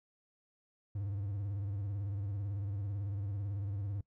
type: tone with vibrato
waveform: triangle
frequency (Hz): 100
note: G2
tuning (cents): +35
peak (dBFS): -33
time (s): 0.95-4.01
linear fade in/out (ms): 5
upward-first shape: sine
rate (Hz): 18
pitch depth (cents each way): 88
effects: noise-tail reverb RT60 0.1 s tail -22 dB re dry